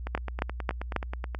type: two click trains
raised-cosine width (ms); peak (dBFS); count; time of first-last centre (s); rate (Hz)
0.5; -19 / -11; 13 / 4; 0.07-1.348 / 0.15-0.963; 9.39 / 3.69
effects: added 60 Hz sine -34 dBFS peak until 1.39 s